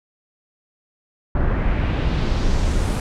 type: noise with low-pass filter sweep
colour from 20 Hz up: brown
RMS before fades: -19 dBFS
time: 1.35-3 s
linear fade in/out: 2 ms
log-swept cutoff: 1400 to 11000 Hz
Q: 1.5
effects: none